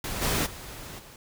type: noise with level steps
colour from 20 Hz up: pink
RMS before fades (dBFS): -33 / -26 / -41 / -48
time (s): 0.04-1.16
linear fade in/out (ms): 2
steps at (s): 0.21 / 0.45 / 0.98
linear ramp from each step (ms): 20
effects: none